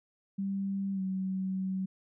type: tone with pitch glide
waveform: sine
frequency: 196 to 189.21 Hz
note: G3 to F#3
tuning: 0 to +39 cents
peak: -30 dBFS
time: 0.38-1.86 s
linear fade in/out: 10 ms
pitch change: -61 cents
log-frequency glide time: 0.93-1.01 s
effects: none